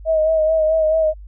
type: tone with vibrato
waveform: sine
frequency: 633 Hz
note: D#5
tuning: 30 cents sharp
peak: -13 dBFS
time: 0.05-1.14 s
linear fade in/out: 50 ms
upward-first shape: sine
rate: 4.6 Hz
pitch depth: 35 cents each way
effects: added 50 Hz sine -34 dBFS peak until 1.27 s